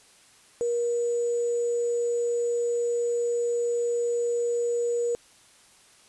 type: tone with sample-and-hold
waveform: sine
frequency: 475.1 Hz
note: A#4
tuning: 33 cents sharp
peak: -23 dBFS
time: 0.61-5.15 s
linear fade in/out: 0 ms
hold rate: 7350 Hz
effects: white hiss -56 dBFS RMS until 6.08 s + resampled to 24000 Hz